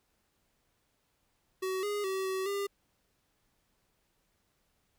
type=tone with pitch steps; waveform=square; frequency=376.4 / 412.4 / 382 / 379.1 / 400.4 Hz; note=F#4 / G#4 / G4 / F#4 / G4; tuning=+30 / -12 / -45 / +42 / +37 cents; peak=-32 dBFS; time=1.62-2.67 s; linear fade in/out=10 ms; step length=210 ms; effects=pink hiss -75 dBFS RMS until 4.98 s